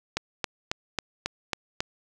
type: click train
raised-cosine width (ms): 0.2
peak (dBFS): -9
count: 7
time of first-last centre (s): 0.17-1.805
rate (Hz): 3.67
effects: none